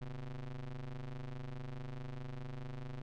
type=ring-modulated tone; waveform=square; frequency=61.74 Hz; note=B1; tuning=in tune; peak=-39 dBFS; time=0.01-3.02 s; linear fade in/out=5 ms; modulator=74.1 Hz; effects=low-pass 4000 Hz 12 dB/octave